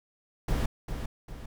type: noise with echo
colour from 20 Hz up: brown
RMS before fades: -27 dBFS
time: 0.48-0.66 s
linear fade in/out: 5 ms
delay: 400 ms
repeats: 2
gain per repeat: -7 dB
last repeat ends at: 1.46 s
effects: none